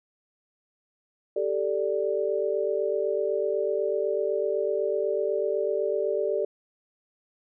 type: chord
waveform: sine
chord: G suspended second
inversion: none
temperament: equal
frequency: 392 / 440 / 587.3 Hz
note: G4 / A4 / D5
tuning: 0 / 0 / 0 cents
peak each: -28 dBFS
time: 1.36-6.45 s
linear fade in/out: 5 ms
effects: none